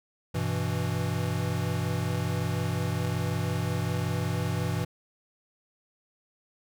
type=chord; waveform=square; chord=E minor; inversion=first; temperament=equal; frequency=98 / 123.47 / 164.81 Hz; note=G2 / B2 / E3; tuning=0 / 0 / 0 cents; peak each=-32 dBFS; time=0.34-4.85 s; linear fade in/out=10 ms; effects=none